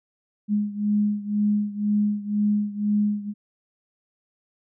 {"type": "beating tone pair", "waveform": "sine", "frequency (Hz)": [207.2, 209.2], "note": ["G#3", "G#3"], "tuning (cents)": [-4, 13], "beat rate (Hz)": 2, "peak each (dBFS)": [-22, -25], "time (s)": [0.48, 3.34], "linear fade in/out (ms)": 50, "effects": []}